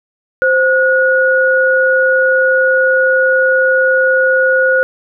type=tone pair together; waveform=sine; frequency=522 / 1452.8 Hz; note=C5 / F#6; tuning=-4 / -32 cents; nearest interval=octave + tritone; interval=1772 cents; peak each=-11 dBFS; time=0.42-4.83 s; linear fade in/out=0 ms; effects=none